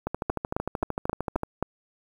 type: two click trains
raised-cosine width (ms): 1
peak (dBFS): -11 / -14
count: 6 / 19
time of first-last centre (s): 0.3-1.626 / 0.07-1.434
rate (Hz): 3.77 / 13.2
effects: 8-bit